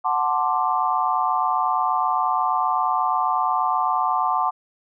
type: chord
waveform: sine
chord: D dominant seventh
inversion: first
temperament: equal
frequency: 740 / 880 / 1046.5 / 1174.7 Hz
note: F#5 / A5 / C6 / D6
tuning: 0 / 0 / 0 / 0 cents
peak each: -24 dBFS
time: 0.04-4.51 s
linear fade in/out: 20 ms
effects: none